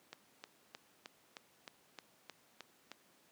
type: click train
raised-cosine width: 0.2 ms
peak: -29 dBFS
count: 10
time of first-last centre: 0.13-2.916 s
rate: 3.23 Hz
effects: pink hiss -68 dBFS RMS until 3.31 s + high-pass 200 Hz 12 dB/octave